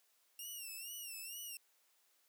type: tone with vibrato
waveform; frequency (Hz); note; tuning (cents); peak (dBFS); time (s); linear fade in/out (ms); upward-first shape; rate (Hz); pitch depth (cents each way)
5% pulse; 2770; F7; -15; -37; 0.39-1.57; 2; sine; 2.2; 110
effects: white hiss -74 dBFS RMS until 2.28 s + high-pass 400 Hz 12 dB/octave